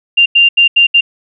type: tone bursts at uneven times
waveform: sine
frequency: 2787 Hz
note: F7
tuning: 4 cents flat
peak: -4 dBFS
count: 5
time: 0.17-0.26 / 0.35-0.49 / 0.57-0.68 / 0.76-0.87 / 0.94-1.01 s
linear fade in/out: 10 ms
effects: none